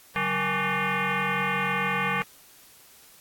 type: tone with frequency modulation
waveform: sine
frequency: 471 Hz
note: A#4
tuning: 18 cents sharp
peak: -23 dBFS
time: 0.16-2.22 s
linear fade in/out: 0 ms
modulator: 329 Hz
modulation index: 6.4
effects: white hiss -53 dBFS RMS until 3.2 s + AAC 64 kbps